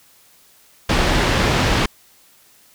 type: low-pass noise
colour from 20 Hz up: pink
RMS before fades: -17 dBFS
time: 0.89-1.86 s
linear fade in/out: 5 ms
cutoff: 4300 Hz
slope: 12 dB/octave
effects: white hiss -52 dBFS RMS until 2.74 s